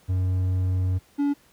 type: tone pair in turn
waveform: triangle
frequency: 92.5 / 285.5 Hz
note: F#2 / D4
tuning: 0 / -49 cents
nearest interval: octave + minor sixth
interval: 1951 cents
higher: second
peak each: -18 dBFS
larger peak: neither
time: 0.08-0.99 / 1.18-1.34 s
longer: first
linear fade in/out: 20 ms
effects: pink hiss -58 dBFS RMS until 1.52 s + high-pass 60 Hz 12 dB/octave